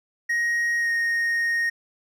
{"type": "tone with pitch glide", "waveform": "triangle", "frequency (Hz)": [1880, 1859.5], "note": ["A#6", "A#6"], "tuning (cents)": [14, -5], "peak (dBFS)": -19, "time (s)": [0.29, 1.7], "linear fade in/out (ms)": 10, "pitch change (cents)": -19, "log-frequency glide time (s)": [0.78, 0.9], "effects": []}